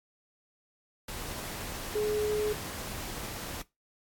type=tone in noise; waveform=sine; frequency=422.8 Hz; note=G#4; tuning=31 cents sharp; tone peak=-26 dBFS; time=1.95-2.53 s; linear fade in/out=5 ms; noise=pink; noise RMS=-39 dBFS; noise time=1.08-3.62 s; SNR=+10 dB; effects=noise-tail reverb RT60 0.2 s tail -19 dB re dry + AAC 64 kbps